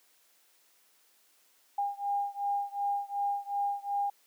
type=beating tone pair; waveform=sine; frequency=806 / 808.7 Hz; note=G5 / G#5; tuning=+48 / -46 cents; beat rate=2.7 Hz; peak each=-32 / -33 dBFS; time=1.78-4.1 s; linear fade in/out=5 ms; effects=white hiss -66 dBFS RMS until 4.26 s + high-pass 300 Hz 12 dB/octave